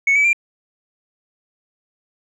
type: tone with pitch steps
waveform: sine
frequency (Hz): 2213 / 2292 / 2375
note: C#7 / D7 / D7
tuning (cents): -3 / -43 / +19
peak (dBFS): -10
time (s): 0.07-0.331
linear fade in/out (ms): 5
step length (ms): 87
effects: tanh soft clip ceiling -10 dBFS